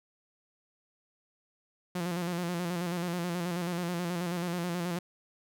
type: tone with vibrato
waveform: sawtooth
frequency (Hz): 174.61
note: F3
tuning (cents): 0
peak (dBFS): -27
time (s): 1.95-4.99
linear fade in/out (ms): 5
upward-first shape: square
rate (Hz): 9.3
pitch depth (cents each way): 49
effects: none